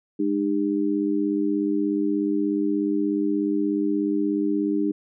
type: tone with amplitude modulation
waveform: sine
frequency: 303.3 Hz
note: D#4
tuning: 44 cents flat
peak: -16 dBFS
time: 0.19-4.92 s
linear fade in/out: 10 ms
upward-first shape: sine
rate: 96.7 Hz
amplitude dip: 95%
effects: none